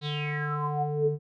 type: tone with low-pass filter sweep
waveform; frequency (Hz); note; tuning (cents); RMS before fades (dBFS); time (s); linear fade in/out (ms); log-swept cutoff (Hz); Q
square; 148.1; D3; +15; -29; 0.01-1.19; 50; 4000 to 330; 10
effects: none